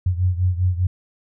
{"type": "beating tone pair", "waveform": "sine", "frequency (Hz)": [89.5, 94.5], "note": ["F2", "F#2"], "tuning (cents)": [43, 37], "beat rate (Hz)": 5, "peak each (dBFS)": [-18, -22], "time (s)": [0.06, 0.87], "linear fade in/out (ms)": 5, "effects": []}